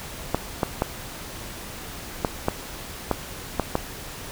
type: clicks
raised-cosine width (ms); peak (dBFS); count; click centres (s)
1; -6; 8; 0.346 / 0.632 / 0.821 / 2.248 / 2.484 / 3.113 / 3.597 / 3.754
effects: pink hiss -37 dBFS RMS until 4.31 s